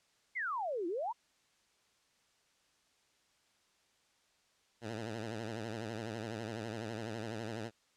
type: exponential two-way sweep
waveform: sine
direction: down then up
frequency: 2217 to 324.2 to 1017 Hz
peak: -34 dBFS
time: 0.35-1.13 s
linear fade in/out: 20 ms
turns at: 0.87 s
type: tone with vibrato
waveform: 10% pulse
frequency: 111.4 Hz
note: A2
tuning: 22 cents sharp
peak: -31 dBFS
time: 4.81-7.71 s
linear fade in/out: 50 ms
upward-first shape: triangle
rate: 12 Hz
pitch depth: 130 cents each way
effects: white hiss -72 dBFS RMS until 7.96 s + low-pass 7000 Hz 12 dB/octave